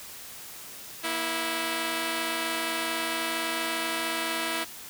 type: tone pair together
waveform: 5% pulse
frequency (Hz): 237.7 / 327.9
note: A#3 / E4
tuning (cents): +34 / -9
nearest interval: tritone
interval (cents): 557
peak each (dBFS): -24 / -17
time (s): 1.03-4.65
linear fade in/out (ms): 20
effects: white hiss -43 dBFS RMS until 4.89 s